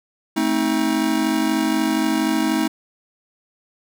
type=chord; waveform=square; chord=A diminished; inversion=none; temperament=just; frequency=220 / 264 / 316.8 Hz; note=A3 / C4 / Eb4; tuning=0 / +16 / +31 cents; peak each=-24 / -24 / -21 dBFS; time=0.36-2.68 s; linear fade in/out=10 ms; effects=none